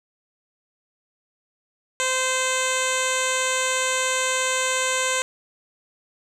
10% pulse tone with low-pass filter, 517 Hz, C5, 21 cents flat, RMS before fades -23 dBFS, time 2-5.22 s, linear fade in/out 0 ms, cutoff 7300 Hz, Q 3.1, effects none

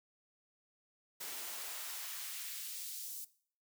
white noise with high-pass filter sweep, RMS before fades -44 dBFS, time 1.2-3.25 s, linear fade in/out 10 ms, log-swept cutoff 250 to 7000 Hz, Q 0.78, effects noise-tail reverb RT60 0.5 s tail -18 dB re dry

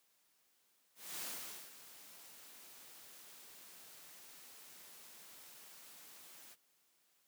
white noise with ADSR envelope, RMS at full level -43 dBFS, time 0.95-6.56 s, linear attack 250 ms, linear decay 500 ms, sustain -14 dB, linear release 36 ms, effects white hiss -75 dBFS RMS until 7.27 s + high-pass 150 Hz 12 dB/octave

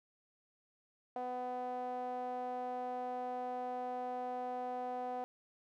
sawtooth tone with band-pass filter, 250 Hz, B3, 21 cents sharp, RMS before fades -40 dBFS, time 1.16-5.24 s, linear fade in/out 0 ms, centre 670 Hz, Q 9.9, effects none

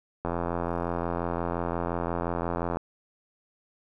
click train, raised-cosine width 1 ms, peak -15 dBFS, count 217, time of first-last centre 0.25-2.77 s, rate 85.7 Hz, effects none

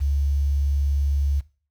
sine tone with quantisation, 70.5 Hz, C#2, 30 cents sharp, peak -19 dBFS, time 0-1.41 s, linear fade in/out 20 ms, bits 8, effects noise-tail reverb RT60 0.4 s tail -19 dB re dry

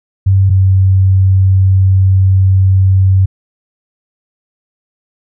sine tone pair in turn, 96.5 / 95.17 Hz, G2 / F#2, -27 / +49 cents, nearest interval unison, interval 24 cents, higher first, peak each -5 dBFS, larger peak neither, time 0.26-0.5 / 0.5-3.26 s, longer second, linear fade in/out 10 ms, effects none

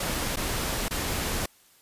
pink noise with dropouts, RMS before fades -29 dBFS, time 0-1.46 s, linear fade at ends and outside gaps 5 ms, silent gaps 0.36-0.369 / 0.884-0.908 s, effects white hiss -59 dBFS RMS until 1.81 s + resampled to 32000 Hz

